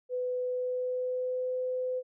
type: tone with pitch glide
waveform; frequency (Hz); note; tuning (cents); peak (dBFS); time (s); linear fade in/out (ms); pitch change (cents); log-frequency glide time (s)
sine; 500 to 507.6; B4 to B4; +21 to +47; -29; 0.09-2.03; 50; +26; 0.41-1.56
effects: none